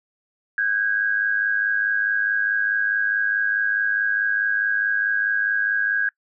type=tone pair together; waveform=sine; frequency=1531 / 1635.7 Hz; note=G6 / G#6; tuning=-41 / -27 cents; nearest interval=minor second; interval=114 cents; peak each=-24 / -20 dBFS; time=0.58-6.09 s; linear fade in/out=2 ms; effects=noise-tail reverb RT60 0.1 s tail -25 dB re dry